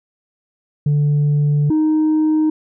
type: tone pair in turn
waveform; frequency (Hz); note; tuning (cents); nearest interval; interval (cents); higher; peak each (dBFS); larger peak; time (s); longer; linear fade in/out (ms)
sine; 146.6 / 310.6; D3 / D#4; -3 / -3; octave + minor second; 1300; second; -10; neither; 0.86-1.7 / 1.7-2.5; first; 5
effects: tanh soft clip ceiling -11 dBFS